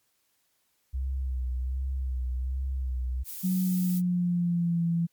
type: tone with vibrato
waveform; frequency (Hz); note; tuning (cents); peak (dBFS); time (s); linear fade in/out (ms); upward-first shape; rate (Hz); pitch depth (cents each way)
sine; 64.4; C2; -27; -27; 0.93-3.24; 20; sine; 1.3; 52
type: noise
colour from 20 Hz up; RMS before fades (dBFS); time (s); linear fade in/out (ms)
violet; -38; 3.24-4.02; 50
type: tone with pitch glide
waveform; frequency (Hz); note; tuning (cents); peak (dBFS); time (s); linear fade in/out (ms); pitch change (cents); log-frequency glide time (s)
sine; 185 to 168.67; F#3 to E3; 0 to +40; -23; 3.43-5.07; 20; -160; 3.61-4.83
effects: white hiss -72 dBFS RMS until 5.12 s + MP3 96 kbps